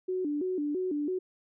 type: tone with vibrato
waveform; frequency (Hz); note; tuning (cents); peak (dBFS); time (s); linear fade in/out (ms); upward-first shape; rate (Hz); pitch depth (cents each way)
sine; 329.6; E4; 0; -28; 0.08-1.19; 10; square; 3; 200
effects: none